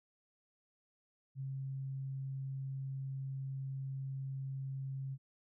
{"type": "tone", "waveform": "sine", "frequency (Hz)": 134.8, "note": "C#3", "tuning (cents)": -48, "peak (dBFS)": -38, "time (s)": [1.35, 5.18], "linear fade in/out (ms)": 50, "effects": []}